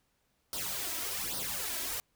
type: noise with flanger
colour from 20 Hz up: white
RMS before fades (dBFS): -36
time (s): 0.53-2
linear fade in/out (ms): 0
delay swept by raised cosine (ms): 0.2 to 3.1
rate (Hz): 1.2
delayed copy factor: +0.75
effects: pink hiss -75 dBFS RMS until 2.15 s